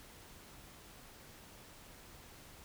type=silence; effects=pink hiss -56 dBFS RMS until 2.64 s